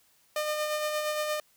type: tone with tremolo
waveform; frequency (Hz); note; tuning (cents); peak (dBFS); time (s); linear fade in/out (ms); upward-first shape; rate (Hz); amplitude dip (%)
sawtooth; 606; D#5; -46; -23; 0.36-1.4; 2; sine; 8.6; 35
effects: white hiss -65 dBFS RMS until 1.56 s